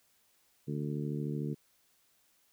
harmonic tone, 73.42 Hz, D2, in tune, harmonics 2 / 3 / 4 / 5 / 6, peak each -35 / -39 / -41 / -43 / -45 dBFS, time 0.67-1.55 s, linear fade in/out 20 ms, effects white hiss -70 dBFS RMS until 2.52 s

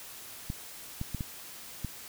clicks, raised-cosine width 5 ms, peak -21 dBFS, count 5, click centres 0.501 / 1.014 / 1.147 / 1.208 / 1.847 s, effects white hiss -46 dBFS RMS until 2.08 s

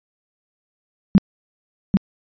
sine tone with echo, 194.6 Hz, G3, 12 cents flat, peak -7 dBFS, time 1.15-1.18 s, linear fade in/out 0 ms, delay 790 ms, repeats 1, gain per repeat -3 dB, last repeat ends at 1.97 s, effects resampled to 11025 Hz

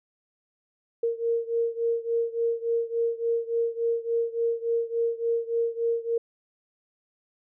sine beating tone pair, 462.5 / 466 Hz, A#4 / A#4, -14 / -1 cents, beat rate 3.5 Hz, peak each -26 / -28 dBFS, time 1.03-6.18 s, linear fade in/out 5 ms, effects none

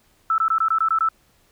sine tone bursts, 1318.5 Hz, E6, in tune, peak -16 dBFS, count 8, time 0.3-1.088 s, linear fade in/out 2 ms, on 81 ms, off 20 ms, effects pink hiss -60 dBFS RMS until 1.51 s

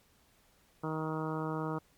harmonic tone, 157.4 Hz, D#3, 20 cents sharp, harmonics 1 / 2 / 3 / 4 / 5 / 6 / 7 / 8 / 9, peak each -37 / -38 / -40 / -45 / -46 / -43 / -46 / -43 / -50 dBFS, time 0.83-1.79 s, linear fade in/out 10 ms, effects pink hiss -67 dBFS RMS until 1.97 s + MP3 96 kbps

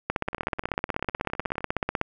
two click trains, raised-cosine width 0.5 ms, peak -24 / -9 dBFS, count 27 / 32, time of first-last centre 0.28-1.607 / 0.1-2.014 s, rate 19.6 / 16.2 Hz, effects none

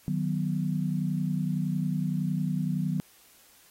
sine chord, B major, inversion first, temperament just, 154.34 / 185.21 / 246.9 Hz, D#3 / F#3 / B3, -14 / +2 / 0 cents, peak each -29 / -29 / -34 dBFS, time 0.08-3 s, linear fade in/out 0 ms, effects white hiss -58 dBFS RMS until 3.7 s + AAC 48 kbps

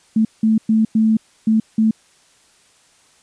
sine tone bursts at uneven times, 220 Hz, A3, in tune, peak -11 dBFS, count 6, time 0.16-0.25 / 0.43-0.58 / 0.69-0.85 / 0.95-1.17 / 1.47-1.6 / 1.78-1.91 s, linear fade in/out 5 ms, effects white hiss -54 dBFS RMS until 3.22 s + resampled to 22050 Hz

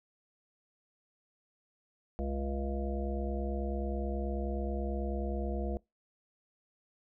harmonic tone with a mistuned harmonic, 69.3 Hz, C#2, in tune, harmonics 1 / 3 / 5 / 7 / 9 / 10, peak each -34 / -39 / -41 / -42 / -44 / -44 dBFS, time 2.19-5.77 s, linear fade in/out 0 ms, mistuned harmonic 1, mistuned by -150 cents, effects noise-tail reverb RT60 0.2 s tail -23 dB re dry

